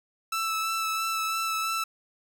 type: tone with vibrato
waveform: sawtooth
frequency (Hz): 1318.5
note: E6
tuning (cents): 0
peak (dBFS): -23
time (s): 0.32-1.84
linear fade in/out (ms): 5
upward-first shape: sine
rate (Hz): 3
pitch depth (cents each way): 15
effects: none